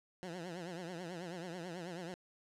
15% pulse tone with vibrato, 174.61 Hz, F3, in tune, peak -36 dBFS, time 0.23-2.14 s, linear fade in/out 0 ms, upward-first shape triangle, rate 9.2 Hz, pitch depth 150 cents each way, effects low-pass 8000 Hz 12 dB/octave + 12-bit

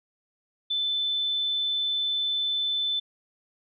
sine tone, 3520 Hz, A7, in tune, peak -24 dBFS, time 0.7-3 s, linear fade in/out 10 ms, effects none

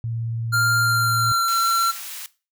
sine tone with vibrato, 114.9 Hz, A#2, 25 cents flat, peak -24 dBFS, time 0.04-1.32 s, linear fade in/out 0 ms, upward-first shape sine, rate 18 Hz, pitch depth 13 cents each way
square tone with pitch glide, 1396.9 to 1357.9 Hz, F6 to F6, 0 to -49 cents, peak -18 dBFS, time 0.52-1.92 s, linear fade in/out 20 ms, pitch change -49 cents, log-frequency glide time 0.79-1.57 s
white high-pass noise, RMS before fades -34 dBFS, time 1.48-2.26 s, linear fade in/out 0 ms, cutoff 1200 Hz, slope 12 dB/octave
effects noise-tail reverb RT60 0.3 s tail -18 dB re dry

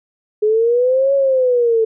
sine linear two-way sweep, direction up then down, 418.9 to 557 to 439.9 Hz, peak -11 dBFS, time 0.42-1.85 s, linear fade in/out 10 ms, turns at 1.14 s, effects none

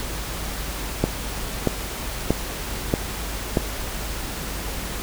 click train, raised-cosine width 2 ms, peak -4 dBFS, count 5, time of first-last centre 1.04-3.572 s, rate 1.58 Hz, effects added 50 Hz sine -32 dBFS peak until 5.02 s + pink hiss -31 dBFS RMS until 5.02 s

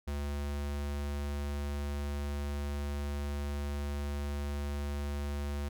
square tone, 72 Hz, D2, 34 cents flat, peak -34 dBFS, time 0.07-5.69 s, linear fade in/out 10 ms, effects none

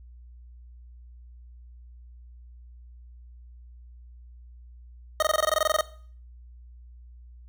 25% pulse tone bursts, 622.3 Hz, D#5, in tune, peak -16 dBFS, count 14, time 5.2-5.81 s, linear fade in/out 2 ms, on 25 ms, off 20 ms, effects noise-tail reverb RT60 0.5 s tail -18 dB re dry + added 60 Hz sine -45 dBFS peak until 7.48 s

